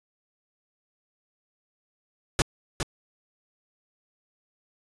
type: noise with echo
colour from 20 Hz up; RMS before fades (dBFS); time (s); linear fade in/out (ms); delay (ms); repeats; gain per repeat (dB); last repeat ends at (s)
pink; -20; 2.39-2.42; 2; 410; 1; -7; 2.83
effects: resampled to 22050 Hz